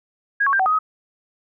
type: tone with pitch steps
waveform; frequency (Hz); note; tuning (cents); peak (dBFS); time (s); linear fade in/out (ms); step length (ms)
sine; 1642 / 1111 / 1581 / 757 / 1251 / 1267; G#6 / C#6 / G6 / F#5 / D#6 / D#6; -20 / +4 / +14 / +39 / +9 / +31; -15; 0.4-0.79; 10; 65
effects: none